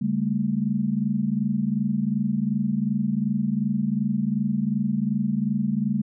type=tone cluster; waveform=sine; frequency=143.2 / 200.5 / 223.2 Hz; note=D3 / G3 / A3; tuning=-43 / +39 / +25 cents; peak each=-29 / -24 / -25 dBFS; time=0.01-6.02 s; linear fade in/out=10 ms; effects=none